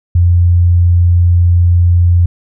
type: tone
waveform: sine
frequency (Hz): 87.31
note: F2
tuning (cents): 0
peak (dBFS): -5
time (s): 0.15-2.26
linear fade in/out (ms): 5
effects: none